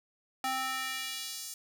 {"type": "tone with high-pass filter sweep", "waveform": "square", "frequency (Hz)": 261.6, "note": "C4", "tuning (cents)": 0, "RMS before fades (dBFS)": -36, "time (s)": [0.44, 1.54], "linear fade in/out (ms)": 2, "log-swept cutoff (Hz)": [740, 6800], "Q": 1.2, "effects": []}